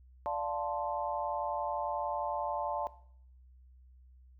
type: chord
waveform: sine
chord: D minor seventh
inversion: none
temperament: equal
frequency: 587.3 / 698.5 / 880 / 1046.5 Hz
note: D5 / F5 / A5 / C6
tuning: 0 / 0 / 0 / 0 cents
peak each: -37 / -38 / -35 / -40 dBFS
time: 0.26-2.87 s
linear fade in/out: 0 ms
effects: noise-tail reverb RT60 0.6 s tail -17 dB re dry + added 63 Hz sine -55 dBFS peak until 4.39 s